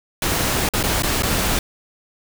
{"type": "noise with dropouts", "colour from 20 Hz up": "pink", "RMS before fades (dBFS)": -20, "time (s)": [0.22, 1.59], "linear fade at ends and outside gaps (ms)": 2, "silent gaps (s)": [[0.689, 0.736], [0.829, 0.837], [1.023, 1.033], [1.223, 1.232]], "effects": []}